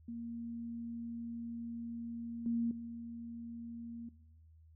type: tone with level steps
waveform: sine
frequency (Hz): 233.1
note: A#3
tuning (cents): 0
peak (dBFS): -40 / -31 / -43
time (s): 0.08-4.09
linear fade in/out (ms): 5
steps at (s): 2.46 / 2.71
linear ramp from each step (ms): 2
effects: noise-tail reverb RT60 0.9 s tail -19 dB re dry + added 80 Hz sine -58 dBFS peak until 4.75 s